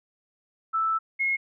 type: tone pair in turn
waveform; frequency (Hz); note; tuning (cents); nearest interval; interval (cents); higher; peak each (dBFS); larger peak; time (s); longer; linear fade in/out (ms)
sine; 1318.5 / 2162; E6 / C#7; 0 / -44; major sixth; 856; second; -22; neither; 0.73-0.99 / 1.19-1.37; first; 20
effects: none